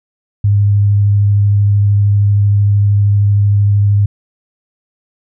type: tone with vibrato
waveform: sine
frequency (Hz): 101.8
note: G#2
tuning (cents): -34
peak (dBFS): -7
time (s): 0.44-4.06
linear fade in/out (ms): 5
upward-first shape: sine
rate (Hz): 13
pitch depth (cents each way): 11
effects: none